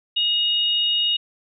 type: tone pair together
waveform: sine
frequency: 2877 / 3733 Hz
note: F#7 / A#7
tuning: -49 / +2 cents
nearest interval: perfect fourth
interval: 451 cents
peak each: -19 / -23 dBFS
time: 0.16-1.17 s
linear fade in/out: 10 ms
effects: none